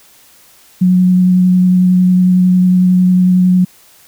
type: tone with vibrato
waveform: sine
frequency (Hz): 182.4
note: F#3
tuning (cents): -24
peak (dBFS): -6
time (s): 0.81-3.65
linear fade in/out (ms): 10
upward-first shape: sine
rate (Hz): 11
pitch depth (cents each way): 11
effects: white hiss -45 dBFS RMS until 4.07 s